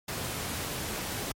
pink noise, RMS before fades -34 dBFS, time 0.08-1.32 s, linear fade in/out 5 ms, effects high-pass 60 Hz 12 dB/octave + MP3 64 kbps

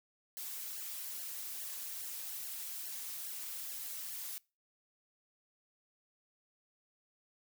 blue noise with flanger, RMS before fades -43 dBFS, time 0.37-4.38 s, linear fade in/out 0 ms, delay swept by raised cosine 0.81 to 6.11 ms, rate 2.4 Hz, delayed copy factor -0.95, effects noise-tail reverb RT60 0.3 s tail -24 dB re dry

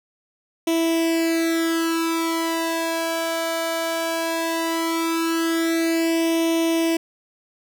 sawtooth tone with flanger, 329.6 Hz, E4, in tune, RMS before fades -22 dBFS, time 0.67-6.97 s, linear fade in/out 5 ms, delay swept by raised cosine 0.33 to 1.33 ms, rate 0.17 Hz, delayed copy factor +0.9, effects none

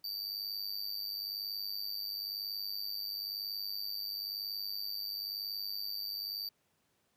square tone with amplitude modulation, 4632 Hz, D8, 25 cents flat, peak -34 dBFS, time 0.04-6.49 s, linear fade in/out 5 ms, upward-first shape sine, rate 101 Hz, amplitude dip 75%, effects pink hiss -75 dBFS RMS until 7.16 s + high-pass 100 Hz 12 dB/octave

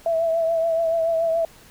sine tone with vibrato, 659.3 Hz, E5, in tune, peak -18 dBFS, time 0.06-1.45 s, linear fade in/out 2 ms, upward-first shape triangle, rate 7 Hz, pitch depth 40 cents each way, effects pink hiss -49 dBFS RMS until 1.7 s

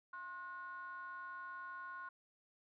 triangle ring-modulated tone, 192.4 Hz, G3, 32 cents flat, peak -40 dBFS, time 0.13-2.09 s, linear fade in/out 5 ms, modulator 1260 Hz, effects tanh soft clip ceiling -36 dBFS

